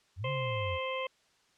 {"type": "linear two-way sweep", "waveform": "sine", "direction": "up then down", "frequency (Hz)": [81, 142.9, 81], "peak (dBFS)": -34, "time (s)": [0.16, 0.79], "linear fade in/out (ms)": 50, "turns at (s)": 0.3}
{"type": "harmonic tone", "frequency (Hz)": 523.3, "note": "C5", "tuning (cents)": 0, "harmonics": [1, 2, 4, 5, 6], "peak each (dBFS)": [-35, -38, -41, -42, -43], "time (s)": [0.24, 1.07], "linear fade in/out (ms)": 5}
{"effects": ["white hiss -68 dBFS RMS until 1.57 s", "low-pass 6000 Hz 12 dB/octave"]}